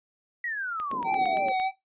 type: exponential sweep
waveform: sine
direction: down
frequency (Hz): 1961 to 523.3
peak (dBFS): -29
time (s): 0.44-1.52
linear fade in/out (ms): 2
type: click train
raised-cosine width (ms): 0.3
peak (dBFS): -24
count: 8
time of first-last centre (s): 0.8-1.599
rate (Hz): 8.76
type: band-pass noise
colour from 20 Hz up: pink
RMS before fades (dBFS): -40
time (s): 0.9-1.51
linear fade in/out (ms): 20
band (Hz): 210 to 480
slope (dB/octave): 24
type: tone with vibrato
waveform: square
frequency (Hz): 763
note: G5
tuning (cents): -47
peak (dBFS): -25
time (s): 1.04-1.72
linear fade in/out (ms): 50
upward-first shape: triangle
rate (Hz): 3.2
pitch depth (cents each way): 41
effects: noise-tail reverb RT60 0.2 s tail -17 dB re dry + resampled to 8000 Hz